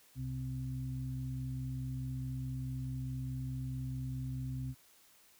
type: harmonic tone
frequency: 64.7 Hz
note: C2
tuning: 19 cents flat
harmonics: 1 / 2 / 4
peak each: -46 / -37 / -45 dBFS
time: 0.15-4.75 s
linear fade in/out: 50 ms
effects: white hiss -64 dBFS RMS until 5.39 s